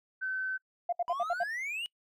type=tone; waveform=sine; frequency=1529 Hz; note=G6; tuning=44 cents flat; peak=-31 dBFS; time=0.21-0.58 s; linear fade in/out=20 ms
type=tone bursts; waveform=sine; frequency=698.5 Hz; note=F5; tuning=in tune; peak=-26 dBFS; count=6; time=0.89-1.436 s; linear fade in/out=5 ms; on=36 ms; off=66 ms
type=exponential sweep; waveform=triangle; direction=up; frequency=977 to 2960 Hz; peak=-32 dBFS; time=1.08-1.86 s; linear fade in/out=0 ms
effects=noise-tail reverb RT60 0.1 s tail -25 dB re dry + tanh soft clip ceiling -19 dBFS